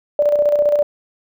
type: tone with tremolo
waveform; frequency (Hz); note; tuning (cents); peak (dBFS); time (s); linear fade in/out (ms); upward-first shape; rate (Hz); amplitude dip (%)
sine; 587.3; D5; 0; -10; 0.19-0.83; 2; square; 15; 45
effects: none